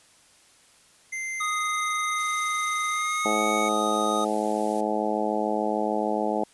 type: tone with pitch glide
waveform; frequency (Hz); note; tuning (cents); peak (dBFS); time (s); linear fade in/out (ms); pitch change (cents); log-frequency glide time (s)
square; 2082 to 2219; C7 to C#7; -9 to +1; -30; 1.12-3.69; 10; +110; 2.89-3.39
type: tone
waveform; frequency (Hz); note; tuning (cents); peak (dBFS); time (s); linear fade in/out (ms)
square; 1244.5; D#6; 0; -27; 1.4-4.25; 10
type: noise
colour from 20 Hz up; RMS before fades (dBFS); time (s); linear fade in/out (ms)
blue; -42; 2.18-4.81; 5
type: harmonic tone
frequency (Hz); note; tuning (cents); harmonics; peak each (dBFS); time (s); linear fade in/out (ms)
106.8; G#2; +49; 2 / 3 / 4 / 5 / 6 / 7 / 8; -31 / -31 / -31 / -31 / -31 / -31 / -31; 3.25-6.44; 5
effects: white hiss -57 dBFS RMS until 6.53 s + resampled to 24000 Hz